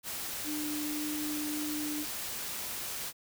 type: tone in noise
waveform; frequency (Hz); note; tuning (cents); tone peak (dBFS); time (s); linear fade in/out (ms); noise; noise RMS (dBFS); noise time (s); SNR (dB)
sine; 300.3; D4; +39; -34; 0.44-2.06; 50; white; -38; 0.03-3.13; +1
effects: none